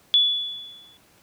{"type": "tone with exponential decay", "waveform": "sine", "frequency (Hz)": 3430, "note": "A7", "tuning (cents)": -45, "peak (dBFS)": -12, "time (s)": [0.14, 0.97], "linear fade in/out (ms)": 0, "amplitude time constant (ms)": 180, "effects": ["pink hiss -57 dBFS RMS until 1.22 s", "high-pass 80 Hz 12 dB/octave"]}